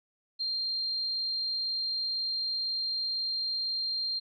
sine tone, 4186 Hz, C8, in tune, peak -29 dBFS, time 0.39-4.2 s, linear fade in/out 20 ms, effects none

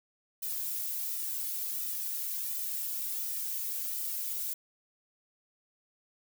violet noise with flanger, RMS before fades -35 dBFS, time 0.42-4.54 s, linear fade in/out 10 ms, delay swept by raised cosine 1.8 to 2.53 ms, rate 1.4 Hz, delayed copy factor -0.95, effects none

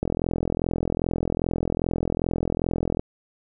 click train, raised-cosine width 2 ms, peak -10 dBFS, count 127, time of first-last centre 0.03-2.995 s, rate 42.5 Hz, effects none

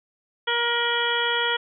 harmonic tone with a mistuned harmonic, 473.1 Hz, A#4, 26 cents sharp, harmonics 1 / 2 / 3 / 4 / 5 / 6 / 7, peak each -29 / -28 / -27 / -28 / -35 / -31 / -27 dBFS, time 0.47-1.57 s, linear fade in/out 10 ms, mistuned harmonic 6, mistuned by +82 cents, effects none

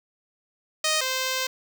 5% pulse tone pair in turn, 622.3 / 519.5 Hz, D#5 / C5, 0 / -12 cents, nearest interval minor third, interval 312 cents, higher first, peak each -10 / -13 dBFS, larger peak first, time 0.84-1.01 / 1.01-1.47 s, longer second, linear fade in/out 5 ms, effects none

